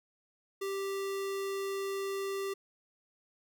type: tone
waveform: square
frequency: 392 Hz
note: G4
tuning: in tune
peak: -34 dBFS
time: 0.61-2.54 s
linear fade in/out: 10 ms
effects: none